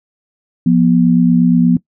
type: tone pair together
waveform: sine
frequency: 174.61 / 243.1 Hz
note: F3 / B3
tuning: 0 / -27 cents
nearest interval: tritone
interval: 573 cents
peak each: -10 dBFS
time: 0.66-1.77 s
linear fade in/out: 5 ms
effects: noise-tail reverb RT60 0.1 s tail -20 dB re dry